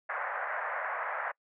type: band-pass noise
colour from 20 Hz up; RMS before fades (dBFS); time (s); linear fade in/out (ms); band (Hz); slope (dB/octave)
white; -35; 0.09-1.32; 10; 550 to 1900; 48
effects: noise-tail reverb RT60 0.1 s tail -26 dB re dry